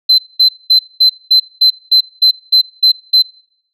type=tone bursts; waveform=sine; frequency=4070 Hz; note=C8; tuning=49 cents flat; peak=-3 dBFS; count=11; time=0.09-3.224 s; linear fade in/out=10 ms; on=94 ms; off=210 ms; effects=noise-tail reverb RT60 0.7 s tail -26 dB re dry + tanh soft clip ceiling -2 dBFS